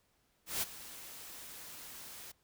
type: noise with ADSR envelope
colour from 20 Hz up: white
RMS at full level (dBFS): -33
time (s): 0.46-2.32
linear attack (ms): 160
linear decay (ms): 25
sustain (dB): -16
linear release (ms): 9
effects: pink hiss -74 dBFS RMS until 2.43 s